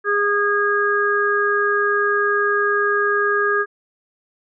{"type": "harmonic tone", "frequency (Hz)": 409.9, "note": "G#4", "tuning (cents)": -23, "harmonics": [1, 3, 4], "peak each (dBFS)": [-20, -21, -19], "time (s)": [0.04, 3.66], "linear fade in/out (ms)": 50, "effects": []}